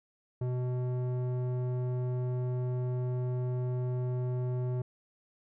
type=tone with low-pass filter; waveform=square; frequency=125.2 Hz; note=B2; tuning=24 cents sharp; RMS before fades=-32 dBFS; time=0.41-4.82 s; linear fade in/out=5 ms; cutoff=590 Hz; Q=0.77; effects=none